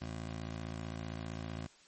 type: ring-modulated tone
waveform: 25% pulse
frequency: 110.9 Hz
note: A2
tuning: 14 cents sharp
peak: -33 dBFS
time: 0.01-1.67 s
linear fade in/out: 10 ms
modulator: 27.7 Hz
effects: white hiss -62 dBFS RMS until 1.87 s + MP3 32 kbps